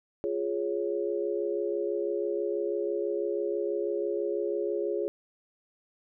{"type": "chord", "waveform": "sine", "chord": "Db major", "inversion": "first", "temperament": "equal", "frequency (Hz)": [349.2, 415.3, 554.4], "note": ["F4", "Ab4", "Db5"], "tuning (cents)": [0, 0, 0], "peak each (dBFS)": [-32, -30, -34], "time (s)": [0.24, 5.08], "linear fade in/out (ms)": 0, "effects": []}